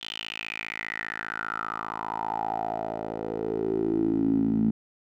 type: tone with band-pass filter sweep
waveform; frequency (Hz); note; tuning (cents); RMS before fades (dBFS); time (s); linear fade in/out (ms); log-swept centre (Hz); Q
10% pulse; 55; A1; 0; -29; 0.01-4.71; 10; 3300 to 220; 6.5
effects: none